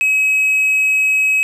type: tone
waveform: triangle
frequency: 2550 Hz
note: D#7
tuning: 42 cents sharp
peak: -10 dBFS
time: 0.01-1.43 s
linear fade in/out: 0 ms
effects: none